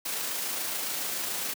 white noise with amplitude modulation, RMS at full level -31 dBFS, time 0.05-1.54 s, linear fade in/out 10 ms, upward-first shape sine, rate 27.1 Hz, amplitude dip 25%, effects high-pass 200 Hz 12 dB/octave

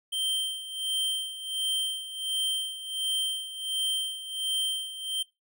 square tone with tremolo, 3136 Hz, G7, in tune, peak -26 dBFS, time 0.12-5.23 s, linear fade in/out 10 ms, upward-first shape sine, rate 1.4 Hz, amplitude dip 75%, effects noise-tail reverb RT60 0.2 s tail -20 dB re dry

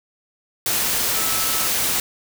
sine tone in noise, 1305 Hz, E6, 18 cents flat, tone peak -31 dBFS, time 1.16-1.67 s, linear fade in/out 2 ms, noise white, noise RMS -21 dBFS, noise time 0.66-2 s, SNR -13 dB, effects none

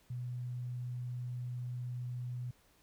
sine tone, 123.47 Hz, B2, in tune, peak -37 dBFS, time 0.1-2.51 s, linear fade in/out 5 ms, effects pink hiss -68 dBFS RMS until 2.82 s

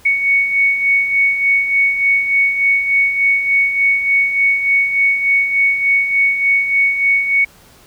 sine beating tone pair, 2222 / 2225.4 Hz, C#7 / C#7, +4 / +6 cents, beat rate 3.4 Hz, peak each -20 / -12 dBFS, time 0.05-7.45 s, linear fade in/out 10 ms, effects pink hiss -46 dBFS RMS until 7.86 s

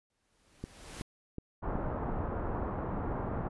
pink noise with exponential growth, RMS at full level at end -43 dBFS, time 0.1-1.02 s, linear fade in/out 1 ms, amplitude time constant 200 ms
click train, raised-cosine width 3 ms, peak -25 dBFS, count 4, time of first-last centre 0.64-1.755 s, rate 2.69 Hz
pink low-pass noise, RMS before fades -35 dBFS, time 1.62-3.49 s, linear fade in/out 20 ms, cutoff 1200 Hz, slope 24 dB/octave
effects resampled to 24000 Hz

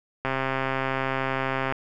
click train, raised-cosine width 0.5 ms, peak -11 dBFS, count 197, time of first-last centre 0.25-1.724 s, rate 133 Hz, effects none

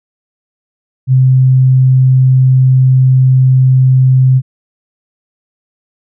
sine tone, 130 Hz, C3, 11 cents flat, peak -4 dBFS, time 1.07-4.42 s, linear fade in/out 50 ms, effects none

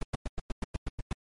brown noise bursts, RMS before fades -30 dBFS, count 10, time 0.01-1.13 s, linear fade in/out 5 ms, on 22 ms, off 100 ms, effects MP3 48 kbps

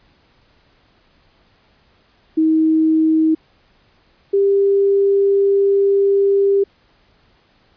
sine tone pair in turn, 317.2 / 396.8 Hz, D#4 / G4, +33 / +21 cents, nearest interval major third, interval 388 cents, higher second, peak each -11 dBFS, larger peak neither, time 2.37-3.35 / 4.33-6.64 s, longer second, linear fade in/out 10 ms, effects pink hiss -56 dBFS RMS until 7.76 s + resampled to 11025 Hz

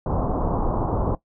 pink low-pass noise, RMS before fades -23 dBFS, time 0.06-1.15 s, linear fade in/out 2 ms, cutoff 1100 Hz, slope 48 dB/octave, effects noise-tail reverb RT60 0.1 s tail -17 dB re dry

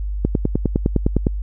click train, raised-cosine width 3 ms, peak -3 dBFS, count 11, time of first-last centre 0.25-1.268 s, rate 9.82 Hz, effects added 50 Hz sine -21 dBFS peak until 1.42 s

